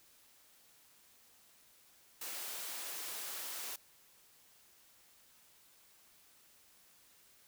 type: high-pass noise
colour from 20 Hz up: white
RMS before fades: -43 dBFS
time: 2.21-3.76 s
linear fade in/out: 5 ms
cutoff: 350 Hz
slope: 12 dB/octave
effects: white hiss -65 dBFS RMS until 7.47 s